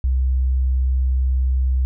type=tone; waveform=sine; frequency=64.5 Hz; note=C2; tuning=24 cents flat; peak=-15 dBFS; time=0.04-1.85 s; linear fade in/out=0 ms; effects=none